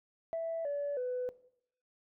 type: tone with pitch steps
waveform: sine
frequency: 659.3 / 574 / 499.7 Hz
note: E5 / D5 / B4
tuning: 0 / -40 / +20 cents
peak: -31 dBFS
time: 0.33-1.29 s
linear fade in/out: 0 ms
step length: 320 ms
effects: noise-tail reverb RT60 0.7 s tail -19 dB re dry + tanh soft clip ceiling -29 dBFS